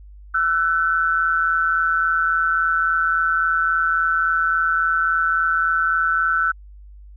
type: tone pair together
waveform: sine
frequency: 1336 / 1499.6 Hz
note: E6 / F#6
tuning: +23 / +23 cents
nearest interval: major second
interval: 200 cents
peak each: -19 / -19 dBFS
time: 0.34-6.52 s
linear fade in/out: 10 ms
effects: added 50 Hz sine -39 dBFS peak until 7.16 s